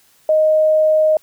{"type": "tone", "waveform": "sine", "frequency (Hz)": 622.3, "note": "D#5", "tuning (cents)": 0, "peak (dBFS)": -10, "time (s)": [0.29, 1.17], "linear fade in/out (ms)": 2, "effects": ["white hiss -54 dBFS RMS until 1.22 s"]}